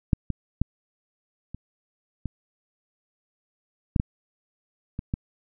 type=clicks; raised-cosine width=5 ms; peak=-6 / -14 / -9 / -23 / -17 / -7 / -10 / -18 / -13 dBFS; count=9; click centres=0.132 / 0.303 / 0.616 / 1.546 / 2.257 / 3.962 / 3.999 / 4.991 / 5.139 s; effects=none